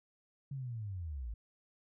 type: linear sweep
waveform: sine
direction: down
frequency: 141.5 to 51.2 Hz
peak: -38 dBFS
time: 0.51-1.34 s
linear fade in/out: 5 ms
effects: none